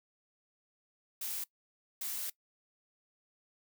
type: noise bursts at uneven times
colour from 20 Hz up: blue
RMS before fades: -38 dBFS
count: 2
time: 1.21-1.44 / 2.01-2.3 s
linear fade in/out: 5 ms
effects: noise-tail reverb RT60 0.1 s tail -21 dB re dry